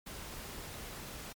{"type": "noise", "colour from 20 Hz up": "pink", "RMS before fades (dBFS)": -45, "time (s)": [0.06, 1.33], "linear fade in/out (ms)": 10, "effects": ["MP3 96 kbps"]}